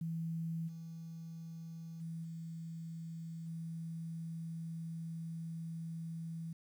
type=tone with level steps; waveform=sine; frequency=164.4 Hz; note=E3; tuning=4 cents flat; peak=-36 / -44 / -40 / -42 / -40 dBFS; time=0.01-6.53 s; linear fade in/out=5 ms; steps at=0.67 / 2 / 2.23 / 3.46 s; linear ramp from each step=20 ms; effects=11-bit